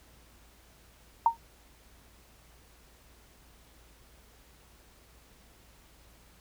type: tone with exponential decay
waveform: sine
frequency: 921 Hz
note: A#5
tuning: 21 cents flat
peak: -15 dBFS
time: 1.26-1.37 s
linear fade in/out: 2 ms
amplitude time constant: 22 ms
effects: added 57 Hz sine -60 dBFS peak until 6.4 s + pink hiss -60 dBFS RMS until 6.4 s